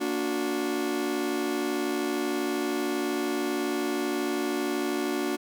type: chord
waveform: 40% pulse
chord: Bb augmented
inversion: none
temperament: just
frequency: 233.1 / 291.4 / 364.2 Hz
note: Bb3 / D4 / F#4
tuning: 0 / -13 / -27 cents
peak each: -34 / -29 / -29 dBFS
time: 0-5.37 s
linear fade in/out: 20 ms
effects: none